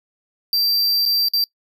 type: tone with dropouts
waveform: square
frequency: 4699 Hz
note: D8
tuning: in tune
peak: -16 dBFS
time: 0.53-1.44 s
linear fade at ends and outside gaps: 1 ms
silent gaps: 1.054-1.06 / 1.285-1.335 s
effects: noise-tail reverb RT60 0.1 s tail -23 dB re dry